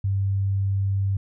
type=tone; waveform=sine; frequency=98 Hz; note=G2; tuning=in tune; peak=-20 dBFS; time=0.04-1.17 s; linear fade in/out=5 ms; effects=none